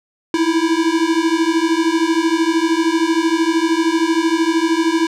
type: beating tone pair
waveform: square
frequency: 320.7 / 333.7 Hz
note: E4 / E4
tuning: -48 / +21 cents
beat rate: 13 Hz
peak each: -18 / -17 dBFS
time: 0.34-5.07 s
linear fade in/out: 2 ms
effects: low-pass 7000 Hz 12 dB/octave